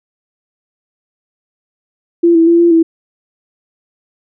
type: tone with pitch steps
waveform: sine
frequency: 340.8 / 329.1 / 338.8 / 342.2 / 328.5 Hz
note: F4 / E4 / E4 / F4 / E4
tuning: -42 / -3 / +48 / -35 / -6 cents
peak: -5 dBFS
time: 2.23-2.83 s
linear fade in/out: 10 ms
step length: 120 ms
effects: none